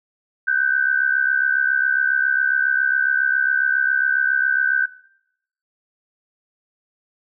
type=tone pair together; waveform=sine; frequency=1504.7 / 1572 Hz; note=F#6 / G6; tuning=+29 / +4 cents; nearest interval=minor second; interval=75 cents; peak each=-19 dBFS; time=0.47-4.86 s; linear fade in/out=10 ms; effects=noise-tail reverb RT60 0.8 s tail -19 dB re dry